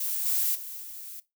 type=noise with level steps; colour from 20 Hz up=violet; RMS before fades=-30 / -26 / -39 / -41 dBFS; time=0-1.2 s; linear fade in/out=5 ms; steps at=0.25 / 0.54 / 0.81 s; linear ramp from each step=20 ms; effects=noise-tail reverb RT60 0.2 s tail -18 dB re dry